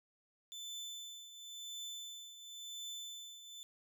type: tone with tremolo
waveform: 30% pulse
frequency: 3520 Hz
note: A7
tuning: in tune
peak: -40 dBFS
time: 0.52-3.63 s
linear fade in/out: 0 ms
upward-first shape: triangle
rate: 0.95 Hz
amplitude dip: 70%
effects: none